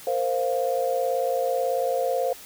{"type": "chord", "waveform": "sine", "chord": "Bb suspended second", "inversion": "none", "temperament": "just", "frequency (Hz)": [466.2, 524.4, 699.2], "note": ["Bb4", "C5", "F5"], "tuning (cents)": [0, 4, 2], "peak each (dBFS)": [-29, -24, -27], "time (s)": [0.07, 2.33], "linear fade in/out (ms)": 2, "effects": ["white hiss -44 dBFS RMS until 2.45 s"]}